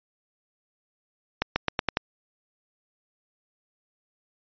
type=accelerating click train; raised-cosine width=0.3 ms; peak=-6 dBFS; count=6; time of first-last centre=1.42-1.971 s; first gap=140 ms; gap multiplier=0.88; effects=resampled to 11025 Hz